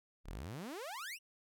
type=exponential sweep; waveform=sawtooth; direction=up; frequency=30 to 2960 Hz; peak=-39 dBFS; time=0.24-1.19 s; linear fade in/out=50 ms; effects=none